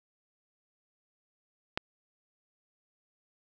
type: click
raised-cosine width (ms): 0.3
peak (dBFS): -13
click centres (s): 1.775
effects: none